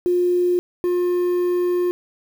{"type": "tone pair in turn", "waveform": ["sine", "triangle"], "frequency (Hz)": [355.9, 355.9], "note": ["F4", "F4"], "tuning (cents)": [33, 33], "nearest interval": "unison", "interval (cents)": 0, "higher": "neither", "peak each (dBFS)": -15, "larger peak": "neither", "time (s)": [[0.06, 0.59], [0.84, 1.91]], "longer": "second", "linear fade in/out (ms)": 0, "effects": ["7-bit"]}